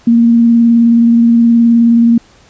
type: tone with vibrato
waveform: sine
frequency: 233.1 Hz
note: A#3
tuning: in tune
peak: -4 dBFS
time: 0.07-2.18 s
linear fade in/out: 5 ms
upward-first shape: triangle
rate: 19 Hz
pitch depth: 21 cents each way
effects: pink hiss -45 dBFS RMS until 2.49 s + resampled to 16000 Hz